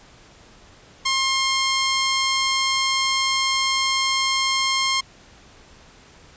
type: tone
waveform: 10% pulse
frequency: 1066 Hz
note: C6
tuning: 32 cents sharp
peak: -10 dBFS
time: 1.05-5.01 s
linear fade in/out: 10 ms
effects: pink hiss -49 dBFS RMS until 6.36 s + resampled to 16000 Hz